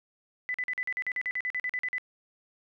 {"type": "tone bursts", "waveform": "sine", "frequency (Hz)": 2000, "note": "B6", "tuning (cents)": 21, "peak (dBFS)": -28, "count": 16, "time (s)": [0.49, 1.982], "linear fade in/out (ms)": 0, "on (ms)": 52, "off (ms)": 44, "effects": []}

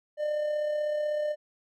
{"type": "tone with amplitude modulation", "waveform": "triangle", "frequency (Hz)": 600, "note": "D5", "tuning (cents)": 37, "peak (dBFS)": -23, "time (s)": [0.17, 1.36], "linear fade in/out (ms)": 50, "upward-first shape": "sine", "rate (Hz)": 36.1, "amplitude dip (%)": 35, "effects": []}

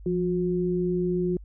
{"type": "tone pair together", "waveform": "sine", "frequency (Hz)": [174.61, 360.7], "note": ["F3", "F#4"], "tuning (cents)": [0, -44], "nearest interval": "octave + minor second", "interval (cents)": 1256, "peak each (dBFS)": [-26, -25], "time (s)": [0.06, 1.37], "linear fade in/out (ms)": 2, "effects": ["added 50 Hz sine -41 dBFS peak until 1.44 s"]}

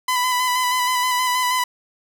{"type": "tone with vibrato", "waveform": "sawtooth", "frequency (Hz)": 1001, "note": "B5", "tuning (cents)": 23, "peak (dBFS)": -14, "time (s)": [0.08, 1.64], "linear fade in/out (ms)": 5, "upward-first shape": "square", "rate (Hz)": 6.3, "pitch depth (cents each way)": 21, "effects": []}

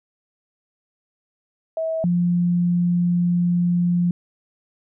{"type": "tone pair in turn", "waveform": "sine", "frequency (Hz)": [646, 175.1], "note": ["E5", "F3"], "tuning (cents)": [-35, 5], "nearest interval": "octave + major seventh", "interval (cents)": 2260, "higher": "first", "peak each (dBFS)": [-21, -16], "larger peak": "second", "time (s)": [[1.77, 2.04], [2.04, 4.11]], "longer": "second", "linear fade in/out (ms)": 2, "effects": []}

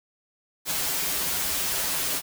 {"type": "noise with comb filter", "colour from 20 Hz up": "white", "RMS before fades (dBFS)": -27, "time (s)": [0.65, 2.22], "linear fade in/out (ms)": 50, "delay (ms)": 8.8, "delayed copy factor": -0.95, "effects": []}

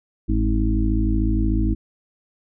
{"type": "harmonic tone with a mistuned harmonic", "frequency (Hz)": 53.2, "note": "G#1", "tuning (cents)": 42, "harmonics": [1, 2, 4, 5, 6], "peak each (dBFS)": [-19, -25, -26, -28, -25], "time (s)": [0.28, 1.75], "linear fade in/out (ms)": 20, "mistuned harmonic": 1, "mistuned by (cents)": -110, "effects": []}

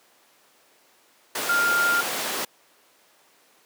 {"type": "tone in noise", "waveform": "sine", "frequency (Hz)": 1400, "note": "F6", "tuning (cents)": 4, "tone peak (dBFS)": -19, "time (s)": [1.49, 2.01], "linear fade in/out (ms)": 5, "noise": "pink", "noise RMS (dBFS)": -26, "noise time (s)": [1.35, 2.45], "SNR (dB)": 4, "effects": ["pink hiss -58 dBFS RMS until 3.65 s", "high-pass 400 Hz 12 dB/octave"]}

